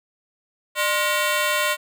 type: ring-modulated tone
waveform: 15% pulse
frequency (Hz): 830.6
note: G#5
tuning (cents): 0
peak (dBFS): -10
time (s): 0.75-1.77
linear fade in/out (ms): 50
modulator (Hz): 229
effects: none